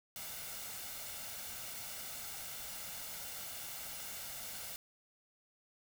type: noise with comb filter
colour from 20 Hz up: white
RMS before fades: -45 dBFS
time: 0.16-4.76 s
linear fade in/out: 0 ms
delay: 1.4 ms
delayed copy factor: +0.5
effects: none